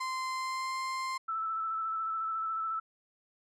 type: tone with pitch glide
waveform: 35% pulse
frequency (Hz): 1039 to 1048.6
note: C6 to C6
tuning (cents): -12 to +3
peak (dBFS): -31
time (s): 0-1.18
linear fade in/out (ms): 10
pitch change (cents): +15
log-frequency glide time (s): 0.32-0.75
type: tone with vibrato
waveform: sine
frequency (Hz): 1318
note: E6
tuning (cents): -1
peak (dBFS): -31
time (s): 1.28-2.8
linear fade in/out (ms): 10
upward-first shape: square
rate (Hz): 14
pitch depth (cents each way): 16
effects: low-pass 8000 Hz 12 dB/octave